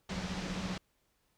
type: low-pass noise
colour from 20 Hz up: pink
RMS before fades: -41 dBFS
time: 0.09-0.78 s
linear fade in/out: 5 ms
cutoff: 6100 Hz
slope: 24 dB/octave
type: tone with tremolo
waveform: triangle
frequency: 185 Hz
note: F#3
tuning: in tune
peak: -32 dBFS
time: 0.1-0.78 s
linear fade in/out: 10 ms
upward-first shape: sine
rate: 15 Hz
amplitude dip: 85%
effects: pink hiss -75 dBFS RMS until 1.37 s